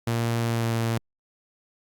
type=tone with pitch glide; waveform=sawtooth; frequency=116.5 to 114.83 Hz; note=A#2 to A#2; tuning=-1 to -26 cents; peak=-19 dBFS; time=0.07-0.98 s; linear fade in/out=5 ms; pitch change=-25 cents; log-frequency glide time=0.42-0.73 s; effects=Opus 48 kbps